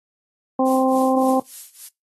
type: harmonic tone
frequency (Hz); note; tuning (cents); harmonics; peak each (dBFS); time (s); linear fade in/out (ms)
261.6; C4; 0; 1 / 2 / 3 / 4; -18 / -20 / -21 / -26; 0.59-1.4; 5
type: noise with tremolo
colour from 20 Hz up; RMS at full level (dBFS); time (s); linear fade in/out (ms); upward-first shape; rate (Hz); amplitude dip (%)
violet; -31; 0.65-1.89; 20; triangle; 3.5; 95
effects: noise-tail reverb RT60 0.2 s tail -25 dB re dry + AAC 32 kbps